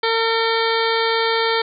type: harmonic tone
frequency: 453.8 Hz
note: A#4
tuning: 47 cents flat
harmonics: 1 / 2 / 3 / 4 / 5 / 7 / 8 / 9 / 10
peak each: -20 / -23 / -25 / -26 / -27 / -28 / -29 / -30 / -30 dBFS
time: 0.03-1.62 s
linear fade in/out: 5 ms
effects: none